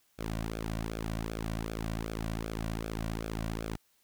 sawtooth tone with flanger, 55 Hz, A1, in tune, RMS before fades -36 dBFS, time 0.18-3.77 s, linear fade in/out 20 ms, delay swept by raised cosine 1 to 2.4 ms, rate 2.6 Hz, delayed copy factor -0.75, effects white hiss -70 dBFS RMS until 4.03 s

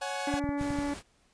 sawtooth chord, C# suspended fourth, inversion none, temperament equal with one note detuned, 554.4 / 740 / 843.2 Hz, C#5 / F#5 / G#5, 0 / 0 / +26 cents, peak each -33 dBFS, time 0.01-0.4 s, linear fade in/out 10 ms
harmonic tone, 286.1 Hz, D4, 45 cents flat, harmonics 1 / 2 / 3 / 4 / 5 / 6 / 7 / 8, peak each -30 / -39 / -40 / -47 / -50 / -48 / -49 / -52 dBFS, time 0.27-0.94 s, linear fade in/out 5 ms
clicks, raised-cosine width 5 ms, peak -23 dBFS, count 6, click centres 0.34 / 0.441 / 0.491 / 0.612 / 0.706 / 0.788 s
pink noise, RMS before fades -43 dBFS, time 0.57-1.03 s, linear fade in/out 50 ms
effects pink hiss -67 dBFS RMS until 1.33 s + resampled to 22050 Hz

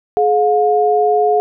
sine tone pair together, 423.3 / 714.4 Hz, G#4 / F5, +33 / +39 cents, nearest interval major sixth, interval 906 cents, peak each -13 dBFS, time 0.17-1.4 s, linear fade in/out 0 ms, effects none

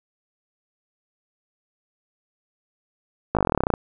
slowing click train, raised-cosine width 1 ms, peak -6 dBFS, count 16, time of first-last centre 3.35-3.738 s, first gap 18 ms, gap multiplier 1.05, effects none

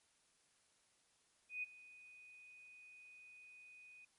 sine tone with ADSR envelope, 2489 Hz, D#7, in tune, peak -38 dBFS, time 1.49-4.05 s, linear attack 140 ms, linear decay 19 ms, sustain -19 dB, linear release 5 ms, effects white hiss -75 dBFS RMS until 4.18 s + MP3 48 kbps

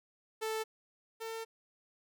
sawtooth tone pair in turn, 440 / 450.3 Hz, A4 / A4, 0 / +40 cents, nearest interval unison, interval 40 cents, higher second, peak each -30 / -35 dBFS, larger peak first, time 0.41-0.64 / 1.2-1.45 s, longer second, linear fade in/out 20 ms, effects none

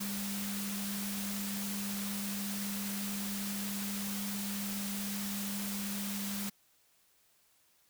sine tone in noise, 200.7 Hz, G3, 41 cents sharp, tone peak -37 dBFS, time 0-6.5 s, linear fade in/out 10 ms, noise white, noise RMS -40 dBFS, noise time 0-6.5 s, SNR 0 dB, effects white hiss -69 dBFS RMS until 7.89 s

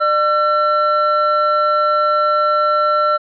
triangle tone pair together, 601.4 / 1350 Hz, D5 / E6, +41 / +41 cents, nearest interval octave + major second, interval 1400 cents, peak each -15 / -12 dBFS, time 0-3.18 s, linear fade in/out 20 ms, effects resampled to 11025 Hz

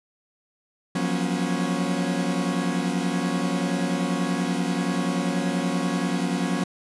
40% pulse chord, Gb major seventh, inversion third, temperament equal with one note detuned, 174.61 / 185 / 238.9 / 277.2 Hz, F3 / Gb3 / Bb3 / Db4, 0 / 0 / +43 / 0 cents, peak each -27 / -27 / -29 / -28 dBFS, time 0.95-6.64 s, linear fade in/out 5 ms, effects resampled to 24000 Hz

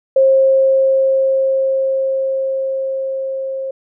sine tone with level ramp, 534 Hz, C5, 35 cents sharp, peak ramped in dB -7 to -20 dBFS, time 0.16-3.71 s, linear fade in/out 5 ms, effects none

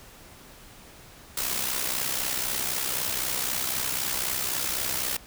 white noise with amplitude modulation, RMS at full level -26 dBFS, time 1.37-5.17 s, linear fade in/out 5 ms, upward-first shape sine, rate 63.9 Hz, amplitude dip 60%, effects pink hiss -49 dBFS RMS until 5.26 s

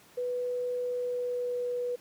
sine tone with pitch glide, 493.9 to 489.6 Hz, B4 to B4, 0 to -15 cents, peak -29 dBFS, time 0.17-1.96 s, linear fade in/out 10 ms, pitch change -15 cents, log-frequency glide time 0.78-1.76 s, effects pink hiss -57 dBFS RMS until 2 s + high-pass 150 Hz 12 dB/octave

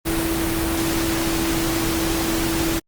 sine tone in noise, 329.6 Hz, E4, in tune, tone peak -22 dBFS, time 0.05-2.8 s, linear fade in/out 20 ms, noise pink, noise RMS -24 dBFS, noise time 0.05-2.8 s, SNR -1 dB, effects Opus 32 kbps

